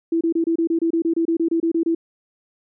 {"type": "tone bursts", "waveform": "sine", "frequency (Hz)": 331.2, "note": "E4", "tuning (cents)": 8, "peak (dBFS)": -16, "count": 16, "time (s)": [0.12, 1.949], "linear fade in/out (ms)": 5, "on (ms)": 89, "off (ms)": 27, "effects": []}